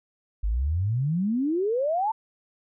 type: exponential sweep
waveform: sine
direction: up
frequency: 48 to 916 Hz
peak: -22 dBFS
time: 0.43-2.12 s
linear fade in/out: 10 ms
effects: none